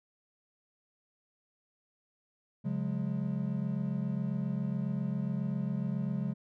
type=chord; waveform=triangle; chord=C# suspended fourth; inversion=none; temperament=equal with one note detuned; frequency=138.59 / 180.35 / 207.7 Hz; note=C#3 / F#3 / G#3; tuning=0 / -44 / 0 cents; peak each=-33 dBFS; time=2.64-6.34 s; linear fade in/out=20 ms; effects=none